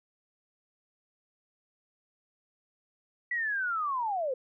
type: linear sweep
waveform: sine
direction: down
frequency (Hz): 1969 to 489.5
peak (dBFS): -28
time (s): 3.31-4.34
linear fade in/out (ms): 5
effects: none